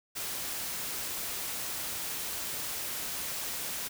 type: noise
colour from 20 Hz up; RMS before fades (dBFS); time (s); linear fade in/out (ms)
white; -36; 0.15-3.89; 20
effects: none